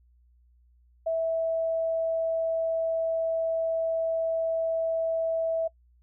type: tone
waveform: sine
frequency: 654 Hz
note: E5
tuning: 14 cents flat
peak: -24 dBFS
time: 1.06-5.68 s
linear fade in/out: 10 ms
effects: noise-tail reverb RT60 0.1 s tail -24 dB re dry + added 60 Hz sine -58 dBFS peak until 6.02 s